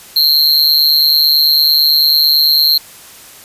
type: tone with amplitude modulation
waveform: square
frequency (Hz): 4186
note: C8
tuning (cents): 0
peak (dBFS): -4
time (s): 0.16-2.78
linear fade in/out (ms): 5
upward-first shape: sine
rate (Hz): 149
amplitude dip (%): 100
effects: white hiss -37 dBFS RMS until 3.44 s + resampled to 32000 Hz